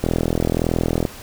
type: click train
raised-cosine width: 2 ms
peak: -5 dBFS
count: 43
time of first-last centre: 0.04-1.052 s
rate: 41.5 Hz
effects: pink hiss -38 dBFS RMS until 1.22 s